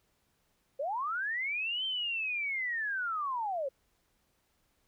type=linear two-way sweep; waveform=sine; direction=up then down; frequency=514 to 3136 to 514 Hz; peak=-31 dBFS; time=0.79-3.69 s; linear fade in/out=10 ms; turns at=1.85 s; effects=pink hiss -74 dBFS RMS until 4.87 s